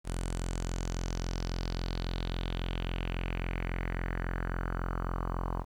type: tone with low-pass filter sweep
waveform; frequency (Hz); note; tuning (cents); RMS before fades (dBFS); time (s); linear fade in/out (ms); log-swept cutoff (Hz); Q
sawtooth; 43.65; F1; 0; -34; 0.04-5.65; 50; 9300 to 1000; 3.8
effects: 10-bit